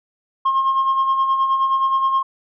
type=tone with tremolo; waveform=sine; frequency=1071 Hz; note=C6; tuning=40 cents sharp; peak=-11 dBFS; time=0.45-2.23 s; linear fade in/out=10 ms; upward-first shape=sine; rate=9.5 Hz; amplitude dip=55%; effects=tanh soft clip ceiling -12 dBFS